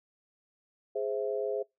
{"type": "chord", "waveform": "sine", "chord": "Ab augmented", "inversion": "none", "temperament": "equal", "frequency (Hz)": [415.3, 523.3, 659.3], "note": ["Ab4", "C5", "E5"], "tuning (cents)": [0, 0, 0], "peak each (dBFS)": [-32, -34, -36], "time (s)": [0.95, 1.63], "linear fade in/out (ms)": 10, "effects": ["noise-tail reverb RT60 0.2 s tail -25 dB re dry"]}